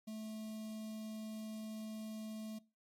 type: tone with notch filter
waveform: square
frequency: 217.7 Hz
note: A3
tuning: 18 cents flat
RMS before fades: -45 dBFS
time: 0.07-2.59 s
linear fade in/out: 10 ms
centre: 1500 Hz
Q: 0.56
effects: noise-tail reverb RT60 0.3 s tail -21 dB re dry + MP3 64 kbps